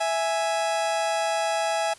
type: tone pair together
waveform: 40% pulse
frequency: 659.3 / 831 Hz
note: E5 / G#5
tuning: 0 / +1 cents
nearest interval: major third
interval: 401 cents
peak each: -25 dBFS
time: 0-1.94 s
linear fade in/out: 10 ms
effects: white hiss -50 dBFS RMS until 1.98 s + resampled to 24000 Hz